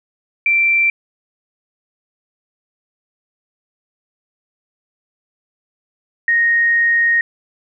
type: tone pair in turn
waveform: sine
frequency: 2349 / 1864.4 Hz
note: D7 / A#6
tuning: 0 / 0 cents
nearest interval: major third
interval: 400 cents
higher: first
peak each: -11 dBFS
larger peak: neither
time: 0.46-0.9 / 6.28-7.21 s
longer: second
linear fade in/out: 2 ms
effects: none